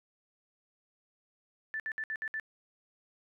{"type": "tone bursts", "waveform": "sine", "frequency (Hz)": 1760, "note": "A6", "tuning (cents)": 0, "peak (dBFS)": -33, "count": 6, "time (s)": [1.74, 2.398], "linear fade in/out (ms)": 0, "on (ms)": 58, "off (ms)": 62, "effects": []}